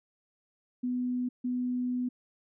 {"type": "tone bursts at uneven times", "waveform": "sine", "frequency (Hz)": 248.7, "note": "B3", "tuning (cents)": 12, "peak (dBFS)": -28, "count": 2, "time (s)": [[0.83, 1.29], [1.44, 2.09]], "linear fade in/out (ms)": 10, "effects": []}